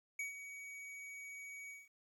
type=tone with ADSR envelope; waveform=square; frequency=2257 Hz; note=C#7; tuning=31 cents sharp; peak=-38 dBFS; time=0.19-1.89 s; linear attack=4 ms; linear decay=130 ms; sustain=-10 dB; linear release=190 ms; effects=low-pass 11000 Hz 12 dB/octave + 12-bit